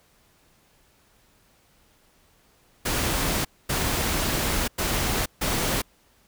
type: noise bursts at uneven times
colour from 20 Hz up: pink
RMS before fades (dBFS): -25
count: 4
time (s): 2.85-3.45 / 3.69-4.68 / 4.78-5.26 / 5.41-5.82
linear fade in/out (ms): 10
effects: pink hiss -61 dBFS RMS until 6.27 s